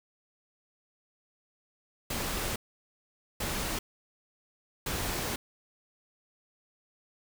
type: noise bursts at uneven times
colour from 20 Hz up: pink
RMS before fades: -33 dBFS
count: 3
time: 2.1-2.56 / 3.4-3.79 / 4.86-5.36 s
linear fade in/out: 5 ms
effects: none